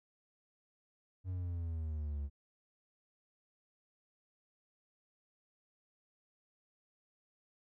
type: exponential sweep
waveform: triangle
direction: down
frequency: 93.8 to 69.8 Hz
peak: -34 dBFS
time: 1.24-2.3 s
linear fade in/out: 50 ms
effects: none